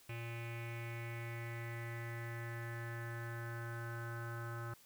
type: tone with low-pass filter sweep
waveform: square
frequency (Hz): 116.54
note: A#2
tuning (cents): 0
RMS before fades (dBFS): -44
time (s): 0.09-4.74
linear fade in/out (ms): 5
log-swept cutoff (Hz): 2500 to 1400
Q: 6
effects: white hiss -64 dBFS RMS until 4.85 s